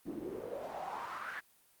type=noise with band-pass filter sweep; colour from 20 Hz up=pink; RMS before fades=-42 dBFS; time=0.05-1.41 s; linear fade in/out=20 ms; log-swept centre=270 to 1700 Hz; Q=4.8; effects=white hiss -67 dBFS RMS until 1.8 s + Opus 32 kbps